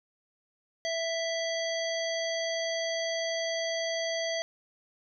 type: harmonic tone with a mistuned harmonic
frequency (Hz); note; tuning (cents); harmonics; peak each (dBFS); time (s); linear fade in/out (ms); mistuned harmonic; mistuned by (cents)
659.3; E5; 0; 1 / 3 / 5 / 7 / 9; -31 / -36 / -38 / -39 / -41; 0.85-4.42; 0; 9; +45
effects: none